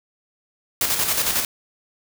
white noise with tremolo, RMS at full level -20 dBFS, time 0.81-1.45 s, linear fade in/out 2 ms, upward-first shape square, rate 11 Hz, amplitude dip 45%, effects none

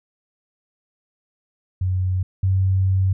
sine tone pair in turn, 92.5 / 94.94 Hz, F#2 / F#2, 0 / +45 cents, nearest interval unison, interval 45 cents, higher second, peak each -18 / -15 dBFS, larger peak second, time 1.81-2.23 / 2.43-3.13 s, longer second, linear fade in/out 5 ms, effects none

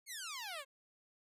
10% pulse exponential sweep, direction down, 2254 to 523.3 Hz, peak -34 dBFS, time 0.06-0.65 s, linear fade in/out 50 ms, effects resampled to 32000 Hz

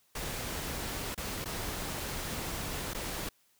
pink noise with dropouts, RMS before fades -37 dBFS, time 0.15-3.29 s, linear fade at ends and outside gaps 5 ms, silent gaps 1.147-1.176 / 1.445-1.456 / 2.936-2.946 s, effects white hiss -69 dBFS RMS until 3.59 s

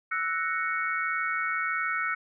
sine chord, F# dominant seventh, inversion third, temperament equal, 1318.5 / 1480 / 1864.7 / 2217 Hz, E6 / F#6 / A#6 / C#7, 0 / 0 / 0 / 0 cents, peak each -31 / -31 / -35 / -32 dBFS, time 0.11-2.15 s, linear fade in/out 10 ms, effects none

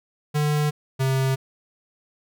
square tone pair in turn, 149.3 / 133.01 Hz, D3 / C3, +29 / +29 cents, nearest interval major second, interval 200 cents, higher first, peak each -20 dBFS, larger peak neither, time 0.34-0.71 / 0.99-1.36 s, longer neither, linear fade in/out 20 ms, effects none

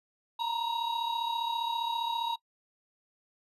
triangle tone cluster, 922 / 957 / 3808 Hz, A#5 / A#5 / A#7, -19 / +45 / +36 cents, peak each -30 / -33 / -36 dBFS, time 0.39-2.36 s, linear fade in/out 10 ms, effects noise-tail reverb RT60 0.1 s tail -22 dB re dry + resampled to 32000 Hz

